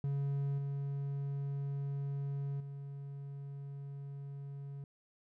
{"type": "tone with level steps", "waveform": "triangle", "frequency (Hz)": 140, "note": "C#3", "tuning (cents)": 18, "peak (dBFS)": [-30, -33, -40], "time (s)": [0.04, 4.84], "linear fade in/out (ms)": 2, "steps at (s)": [0.58, 2.6], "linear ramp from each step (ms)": 5, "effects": []}